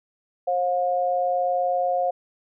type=tone pair together; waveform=sine; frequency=535.6 / 715 Hz; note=C5 / F5; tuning=+40 / +41 cents; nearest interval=perfect fourth; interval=501 cents; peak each=-24 / -22 dBFS; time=0.47-2.11 s; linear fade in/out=10 ms; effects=none